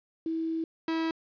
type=tone pair in turn; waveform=sine / 45% pulse; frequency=325 / 325 Hz; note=E4 / E4; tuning=-24 / -24 cents; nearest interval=unison; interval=0 cents; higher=neither; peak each=-28 / -27 dBFS; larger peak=second; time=0.26-0.64 / 0.88-1.11 s; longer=first; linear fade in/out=2 ms; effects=resampled to 11025 Hz + 10-bit